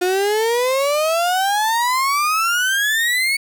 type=exponential sweep; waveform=35% pulse; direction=up; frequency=355.5 to 2235 Hz; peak=-14 dBFS; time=0.01-3.37 s; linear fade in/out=10 ms; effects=none